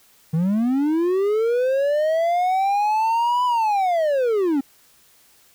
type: linear two-way sweep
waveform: triangle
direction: up then down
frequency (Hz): 153.1 to 1000 to 261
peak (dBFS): -15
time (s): 0.33-4.61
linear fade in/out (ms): 10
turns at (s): 3.45
effects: white hiss -55 dBFS RMS until 5.54 s